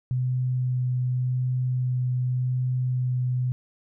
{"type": "tone with vibrato", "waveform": "sine", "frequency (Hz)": 126.4, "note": "B2", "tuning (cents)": 41, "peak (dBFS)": -22, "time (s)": [0.11, 3.52], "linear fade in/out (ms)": 0, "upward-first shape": "sine", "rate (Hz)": 0.87, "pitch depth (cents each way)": 9, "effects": []}